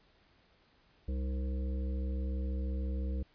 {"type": "harmonic tone with a mistuned harmonic", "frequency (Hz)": 66, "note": "C2", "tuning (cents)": 16, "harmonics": [1, 3, 5, 7, 8], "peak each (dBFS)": [-32, -43, -47, -50, -52], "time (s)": [1.08, 3.23], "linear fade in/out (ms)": 5, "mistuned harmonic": 5, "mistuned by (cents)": -100, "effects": ["pink hiss -67 dBFS RMS until 3.34 s", "resampled to 11025 Hz"]}